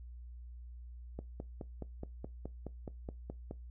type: click train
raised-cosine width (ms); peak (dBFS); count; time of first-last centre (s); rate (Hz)
2; -28; 12; 1.19-3.511; 4.74
effects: noise-tail reverb RT60 0.2 s tail -20 dB re dry + added 60 Hz sine -46 dBFS peak until 3.7 s